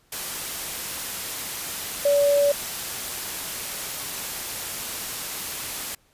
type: tone in noise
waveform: sine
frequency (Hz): 572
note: D5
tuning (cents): -46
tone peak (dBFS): -16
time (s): 2.05-2.52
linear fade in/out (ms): 5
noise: white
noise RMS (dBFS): -31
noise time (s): 0.12-5.95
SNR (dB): +12
effects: pink hiss -62 dBFS RMS until 6.13 s + resampled to 32000 Hz